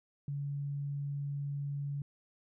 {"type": "tone", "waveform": "sine", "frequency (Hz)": 142.1, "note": "C#3", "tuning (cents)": 43, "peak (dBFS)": -34, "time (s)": [0.28, 2.02], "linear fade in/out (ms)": 2, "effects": []}